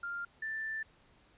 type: tone pair in turn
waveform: sine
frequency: 1396.9 / 1769.2 Hz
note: F6 / A6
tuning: 0 / +9 cents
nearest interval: major third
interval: 409 cents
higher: second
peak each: -36 / -35 dBFS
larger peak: second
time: 0.03-0.25 / 0.42-0.83 s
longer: second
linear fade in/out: 5 ms
effects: pink hiss -65 dBFS RMS until 1.37 s + resampled to 8000 Hz